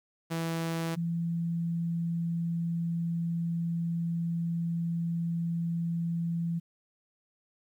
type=tone pair in turn; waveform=sawtooth / sine; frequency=164.81 / 168.37 Hz; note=E3 / E3; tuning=0 / +37 cents; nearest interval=unison; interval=37 cents; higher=second; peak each=-26 / -28 dBFS; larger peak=first; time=0.3-0.96 / 0.96-6.6 s; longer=second; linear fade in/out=20 ms; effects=11-bit